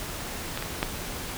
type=clicks; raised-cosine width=0.3 ms; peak=-20 / -14 / -15 / -9 dBFS; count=4; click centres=0.206 / 0.575 / 0.625 / 0.829 s; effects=pink hiss -35 dBFS RMS until 1.37 s